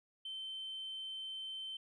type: tone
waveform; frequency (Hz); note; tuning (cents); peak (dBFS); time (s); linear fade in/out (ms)
sine; 3092; G7; -24; -40; 0.25-1.77; 5
effects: tanh soft clip ceiling -38 dBFS